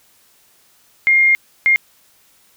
sine tone bursts at uneven times, 2124 Hz, C7, 25 cents sharp, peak -9 dBFS, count 2, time 1.07-1.35 / 1.66-1.76 s, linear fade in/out 0 ms, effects white hiss -54 dBFS RMS until 2.56 s

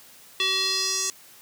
square tone with band-pass filter sweep, 380 Hz, F#4, 46 cents sharp, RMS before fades -25 dBFS, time 0.4-1.1 s, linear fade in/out 0 ms, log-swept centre 3300 to 6700 Hz, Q 3.4, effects white hiss -50 dBFS RMS until 1.41 s + high-pass 80 Hz 12 dB/octave

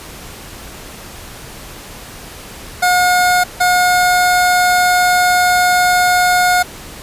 25% pulse tone bursts at uneven times, 720 Hz, F#5, 47 cents flat, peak -6 dBFS, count 2, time 2.82-3.44 / 3.6-6.63 s, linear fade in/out 10 ms, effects pink hiss -33 dBFS RMS until 7.02 s + resampled to 32000 Hz

